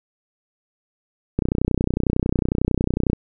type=click train; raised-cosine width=3 ms; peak=-6 dBFS; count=55; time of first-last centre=1.39-3.132 s; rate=31 Hz; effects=none